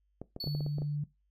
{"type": "clicks", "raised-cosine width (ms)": 2, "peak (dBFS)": -27, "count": 9, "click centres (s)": [0.216, 0.364, 0.441, 0.473, 0.55, 0.607, 0.664, 0.784, 0.82]}
{"type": "tone with exponential decay", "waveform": "triangle", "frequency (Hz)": 4435, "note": "C#8", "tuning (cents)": 0, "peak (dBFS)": -32, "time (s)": [0.4, 0.96], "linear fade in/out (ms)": 5, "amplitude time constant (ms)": 120}
{"type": "tone", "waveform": "sine", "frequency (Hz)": 146.83, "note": "D3", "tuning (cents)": 0, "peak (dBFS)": -30, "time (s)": [0.46, 1.04], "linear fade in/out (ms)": 5}
{"effects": ["noise-tail reverb RT60 0.2 s tail -18 dB re dry", "added 50 Hz sine -70 dBFS peak until 1.3 s"]}